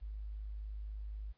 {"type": "tone", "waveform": "sine", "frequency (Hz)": 51.91, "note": "G#1", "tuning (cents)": 0, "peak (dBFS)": -40, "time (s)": [0.01, 1.33], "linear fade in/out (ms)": 20, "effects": ["pink hiss -75 dBFS RMS until 1.37 s", "resampled to 11025 Hz"]}